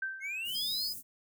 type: tone with exponential decay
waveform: sine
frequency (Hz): 1557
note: G6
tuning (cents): -12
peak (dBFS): -30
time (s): 0.02-0.53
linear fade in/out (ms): 5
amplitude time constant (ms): 110
type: exponential sweep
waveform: triangle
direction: up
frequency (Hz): 2112 to 4699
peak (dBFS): -33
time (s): 0.2-0.91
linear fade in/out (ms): 50
type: band-stop noise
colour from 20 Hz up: white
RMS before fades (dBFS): -43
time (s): 0.44-1.03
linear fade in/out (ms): 50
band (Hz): 290 to 7500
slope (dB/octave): 24
type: tone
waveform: sine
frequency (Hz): 5000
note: D#8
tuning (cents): +8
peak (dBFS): -34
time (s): 0.54-0.94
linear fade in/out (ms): 20
effects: none